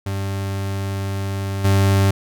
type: tone with level steps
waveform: 40% pulse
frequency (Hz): 98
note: G2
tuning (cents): 0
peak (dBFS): -21 / -12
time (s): 0.06-2.11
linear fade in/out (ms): 5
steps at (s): 1.64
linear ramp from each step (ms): 10
effects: none